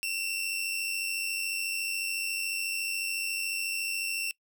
sawtooth tone pair together, 2637 / 2731 Hz, E7 / F7, 0 / -39 cents, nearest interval minor second, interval 61 cents, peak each -32 / -28 dBFS, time 0.03-4.31 s, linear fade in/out 0 ms, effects noise-tail reverb RT60 0.1 s tail -22 dB re dry

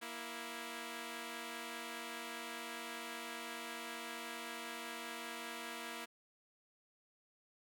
5% pulse tone pair together, 234.7 / 329.6 Hz, A#3 / E4, +12 / 0 cents, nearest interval tritone, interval 588 cents, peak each -35 / -35 dBFS, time 0.01-6.06 s, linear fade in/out 20 ms, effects none

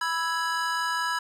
square chord, E major, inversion second, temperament equal, 987.8 / 1318.5 / 1661.2 Hz, B5 / E6 / G#6, 0 / 0 / 0 cents, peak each -30 / -32 / -30 dBFS, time 0.01-1.19 s, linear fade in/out 5 ms, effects low-pass 8000 Hz 12 dB/octave + 9-bit

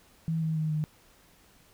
sine tone with pitch steps, 162.2 / 159.23 / 156.31 / 153.45 Hz, E3 / D#3 / D#3 / D#3, -28 / +40 / +8 / -24 cents, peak -26 dBFS, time 0.28-0.84 s, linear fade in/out 0 ms, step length 140 ms, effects pink hiss -60 dBFS RMS until 1.73 s

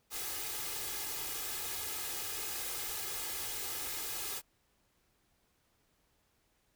white noise with comb filter, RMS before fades -39 dBFS, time 0.1-4.42 s, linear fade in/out 50 ms, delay 2.4 ms, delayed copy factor +0.7, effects pink hiss -74 dBFS RMS until 6.75 s

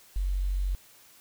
sine tone with quantisation, 46.68 Hz, F#1, 16 cents sharp, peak -25 dBFS, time 0.16-0.75 s, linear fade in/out 0 ms, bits 9, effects white hiss -56 dBFS RMS until 1.2 s

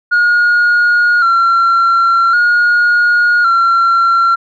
sine tone with vibrato, 1400 Hz, F6, 4 cents sharp, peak -5 dBFS, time 0.11-4.36 s, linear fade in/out 20 ms, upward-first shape square, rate 0.45 Hz, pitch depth 44 cents each way, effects tanh soft clip ceiling -6 dBFS

